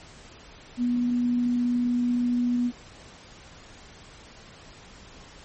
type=tone; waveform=sine; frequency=243.4 Hz; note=B3; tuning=25 cents flat; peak=-21 dBFS; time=0.77-2.72 s; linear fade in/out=50 ms; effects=pink hiss -48 dBFS RMS until 5.44 s + MP3 32 kbps